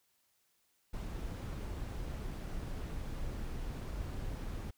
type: noise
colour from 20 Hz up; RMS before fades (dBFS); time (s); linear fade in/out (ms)
brown; -40; 0.93-4.71; 10
effects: white hiss -75 dBFS RMS until 4.77 s